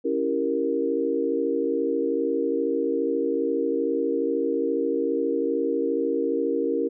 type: chord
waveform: sine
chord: C# diminished seventh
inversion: none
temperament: equal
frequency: 277.2 / 329.6 / 392 / 466.2 Hz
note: C#4 / E4 / G4 / Bb4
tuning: 0 / 0 / 0 / 0 cents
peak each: -28 / -28 / -29 / -25 dBFS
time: 0.04-6.89 s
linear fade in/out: 20 ms
effects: none